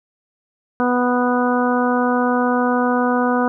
harmonic tone, 246.9 Hz, B3, in tune, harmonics 1 / 2 / 3 / 4 / 5 / 6, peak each -18 / -21 / -23 / -24 / -25 / -26 dBFS, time 0.8-3.48 s, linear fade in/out 0 ms, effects none

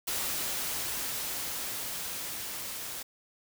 white noise with level ramp, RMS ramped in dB -32 to -39 dBFS, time 0.07-3.03 s, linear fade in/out 10 ms, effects none

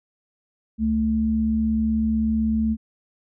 sine tone pair together, 69.6 / 221 Hz, C#2 / A3, +8 / +8 cents, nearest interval octave + minor sixth, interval 2000 cents, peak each -27 / -19 dBFS, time 0.78-2.77 s, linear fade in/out 50 ms, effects none

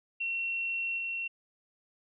sine tone with level steps, 2723 Hz, F7, 44 cents flat, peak -30 / -32 dBFS, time 0.2-1.28 s, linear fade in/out 10 ms, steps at 0.97 s, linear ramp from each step 20 ms, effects none

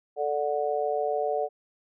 sine chord, D major, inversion second, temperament just, 440.5 / 587.3 / 734.2 Hz, A4 / D5 / F#5, +2 / 0 / -14 cents, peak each -29 dBFS, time 0.16-1.49 s, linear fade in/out 50 ms, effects none

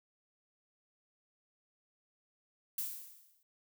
violet noise with exponential decay, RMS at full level -35 dBFS, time 2.78-3.43 s, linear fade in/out 2 ms, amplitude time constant 140 ms, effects none

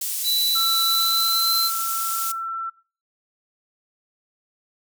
pink high-pass noise, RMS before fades -27 dBFS, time 0.01-2.32 s, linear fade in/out 5 ms, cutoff 7900 Hz, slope 12 dB/octave
square tone with pitch glide, 3966 to 4085 Hz, B7 to C8, +7 to -42 cents, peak -20 dBFS, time 0.23-1.71 s, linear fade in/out 50 ms, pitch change +51 cents, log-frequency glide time 0.86-1.58 s
sine tone, 1342 Hz, E6, 31 cents sharp, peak -26 dBFS, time 0.55-2.7 s, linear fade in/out 10 ms
effects noise-tail reverb RT60 0.4 s tail -21 dB re dry

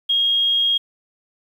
sine tone, 3261 Hz, G#7, 32 cents flat, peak -15 dBFS, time 0.09-0.78 s, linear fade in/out 10 ms, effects 8-bit

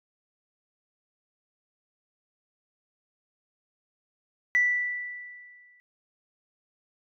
sine tone with exponential decay, 1969 Hz, B6, 6 cents flat, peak -17 dBFS, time 4.55-5.8 s, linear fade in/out 0 ms, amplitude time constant 270 ms, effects tanh soft clip ceiling -14 dBFS

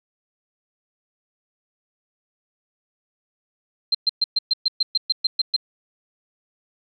sine tone bursts, 4149 Hz, C8, 15 cents flat, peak -15 dBFS, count 12, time 3.92-5.564 s, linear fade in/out 5 ms, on 27 ms, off 120 ms, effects none

